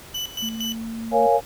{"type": "tone with tremolo", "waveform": "35% pulse", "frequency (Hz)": 2984, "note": "F#7", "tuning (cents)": 14, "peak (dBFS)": -24, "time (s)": [0.14, 0.75], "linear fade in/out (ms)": 10, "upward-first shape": "square", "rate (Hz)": 4.3, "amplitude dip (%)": 80}
{"type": "tone with pitch glide", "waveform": "sine", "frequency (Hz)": [224, 227], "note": ["A3", "A#3"], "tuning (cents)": [31, -46], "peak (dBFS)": -28, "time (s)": [0.42, 1.27], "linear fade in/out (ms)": 10, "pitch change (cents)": 23, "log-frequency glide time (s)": [0.53, 0.88]}
{"type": "chord", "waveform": "sine", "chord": "Bb minor seventh", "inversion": "none", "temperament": "equal", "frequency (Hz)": [466.2, 554.4, 698.5, 830.6], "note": ["Bb4", "Db5", "F5", "Ab5"], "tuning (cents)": [0, 0, 0, 0], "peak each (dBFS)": -20, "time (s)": [1.11, 1.41], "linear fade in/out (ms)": 50}
{"effects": ["pink hiss -43 dBFS RMS until 1.45 s"]}